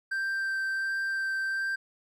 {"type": "tone with vibrato", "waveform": "triangle", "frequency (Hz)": 1568, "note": "G6", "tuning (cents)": 0, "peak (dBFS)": -26, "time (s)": [0.11, 1.76], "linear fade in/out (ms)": 10, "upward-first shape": "sine", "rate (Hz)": 1.4, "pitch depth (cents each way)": 8, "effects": []}